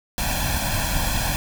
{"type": "noise with comb filter", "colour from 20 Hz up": "pink", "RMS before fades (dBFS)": -23, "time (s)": [0.18, 1.36], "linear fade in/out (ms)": 0, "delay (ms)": 1.2, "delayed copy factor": 0.9, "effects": []}